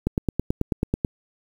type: click train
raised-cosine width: 3 ms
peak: -8 dBFS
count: 10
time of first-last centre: 0.07-1.048 s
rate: 9.2 Hz
effects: 7-bit